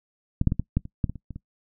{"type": "clicks", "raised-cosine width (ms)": 5, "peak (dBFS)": [-9, -6, -12, -12, -9, -25, -9, -18, -26, -24, -24], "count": 11, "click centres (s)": [0.414, 0.473, 0.521, 0.596, 0.77, 0.854, 1.042, 1.096, 1.157, 1.307, 1.36], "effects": ["noise-tail reverb RT60 0.1 s tail -21 dB re dry"]}